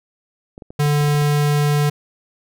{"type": "clicks", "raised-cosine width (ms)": 2, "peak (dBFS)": -23, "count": 10, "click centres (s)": [0.579, 0.622, 0.705, 0.791, 0.86, 1.01, 1.042, 1.083, 1.148, 1.219]}
{"type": "tone", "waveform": "square", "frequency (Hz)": 146.83, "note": "D3", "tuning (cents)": 0, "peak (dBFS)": -15, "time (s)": [0.79, 1.9], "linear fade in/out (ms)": 10}
{"effects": []}